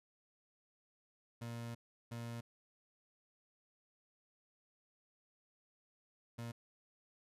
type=tone bursts at uneven times; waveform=30% pulse; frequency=117.3 Hz; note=A#2; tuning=11 cents sharp; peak=-40 dBFS; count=3; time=1.41-1.75 / 2.11-2.41 / 6.38-6.52 s; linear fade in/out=10 ms; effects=resampled to 32000 Hz